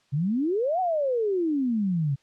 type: exponential two-way sweep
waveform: sine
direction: up then down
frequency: 132.6 to 761 to 132.6 Hz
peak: -22 dBFS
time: 0.12-2.16 s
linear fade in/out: 20 ms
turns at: 0.8 s
effects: white hiss -65 dBFS RMS until 2.22 s + low-pass 5000 Hz 12 dB/octave